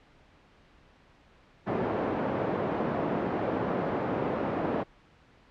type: band-pass noise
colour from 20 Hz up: white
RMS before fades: -30 dBFS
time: 1.66-4.84 s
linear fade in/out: 20 ms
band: 140 to 600 Hz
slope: 12 dB/octave
effects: pink hiss -59 dBFS RMS until 5.5 s + low-pass 3000 Hz 12 dB/octave